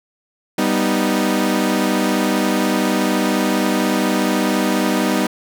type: chord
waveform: sawtooth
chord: G augmented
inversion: none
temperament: equal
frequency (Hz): 196 / 246.9 / 311.1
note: G3 / B3 / D#4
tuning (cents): 0 / 0 / 0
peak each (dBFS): -16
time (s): 0.58-5.27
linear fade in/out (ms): 5
effects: none